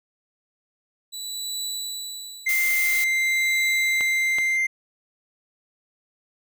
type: tone with tremolo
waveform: 25% pulse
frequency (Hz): 3951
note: B7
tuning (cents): 0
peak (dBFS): -23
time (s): 1.12-4.58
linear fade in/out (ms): 20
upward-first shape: triangle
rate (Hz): 0.49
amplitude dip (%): 100
type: tone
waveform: triangle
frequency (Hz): 2093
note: C7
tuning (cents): 0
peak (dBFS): -18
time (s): 2.46-4.67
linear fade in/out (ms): 10
type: noise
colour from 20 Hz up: blue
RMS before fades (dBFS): -28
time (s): 2.49-3.04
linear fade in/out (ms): 0
type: clicks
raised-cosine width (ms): 0.3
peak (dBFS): -16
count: 2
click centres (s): 4.009 / 4.385
effects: none